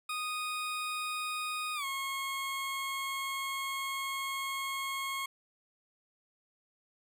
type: tone with pitch glide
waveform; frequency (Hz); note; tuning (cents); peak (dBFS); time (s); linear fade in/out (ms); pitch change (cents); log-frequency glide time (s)
20% pulse; 1241 to 1086.6; D#6 to C#6; -5 to -35; -29; 0.09-5.26; 5; -230; 1.75-1.85
effects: none